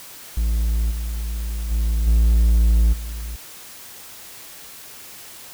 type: tone with level steps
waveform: triangle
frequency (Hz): 56.3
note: A1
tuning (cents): +40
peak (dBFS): -15 / -21 / -15 / -10 / -25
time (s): 0.37-3.36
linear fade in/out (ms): 5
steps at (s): 0.9 / 1.7 / 2.06 / 2.92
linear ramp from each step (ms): 20
effects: white hiss -40 dBFS RMS until 5.53 s